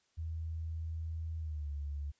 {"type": "tone with pitch glide", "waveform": "sine", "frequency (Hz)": [80.9, 72.07], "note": ["E2", "D2"], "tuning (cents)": [-32, -32], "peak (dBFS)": -36, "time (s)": [0.17, 2.12], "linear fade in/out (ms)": 20, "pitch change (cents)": -200, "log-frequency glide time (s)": [1.38, 1.7], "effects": ["white hiss -75 dBFS RMS until 2.19 s", "resampled to 16000 Hz"]}